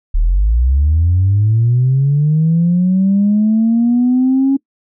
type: linear sweep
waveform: sine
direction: up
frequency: 35.33 to 275.3 Hz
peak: -8 dBFS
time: 0.14-4.57 s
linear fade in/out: 10 ms
effects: noise-tail reverb RT60 0.1 s tail -23 dB re dry + tanh soft clip ceiling -5 dBFS